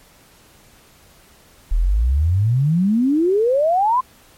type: exponential sweep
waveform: sine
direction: up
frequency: 36.71 to 1053 Hz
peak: -13 dBFS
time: 1.71-4.01 s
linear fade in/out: 10 ms
effects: pink hiss -50 dBFS RMS until 4.37 s + MP3 64 kbps